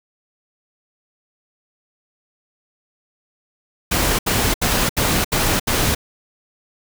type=noise bursts; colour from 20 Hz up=pink; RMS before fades=-18 dBFS; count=6; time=3.91-5.95 s; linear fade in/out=10 ms; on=280 ms; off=72 ms; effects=none